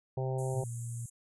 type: harmonic tone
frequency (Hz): 130.81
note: C3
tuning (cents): 0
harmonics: 1 / 3 / 4 / 5 / 6 / 7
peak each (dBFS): -32 / -38 / -40 / -44 / -43 / -50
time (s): 0.17-0.64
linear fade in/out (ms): 5
type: high-pass noise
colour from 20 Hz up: pink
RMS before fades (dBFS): -47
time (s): 0.38-1.1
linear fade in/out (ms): 10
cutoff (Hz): 6700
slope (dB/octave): 96
type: tone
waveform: sine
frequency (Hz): 117.7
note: A#2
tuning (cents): +17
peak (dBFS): -36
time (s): 0.54-1.06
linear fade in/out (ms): 5
effects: resampled to 24000 Hz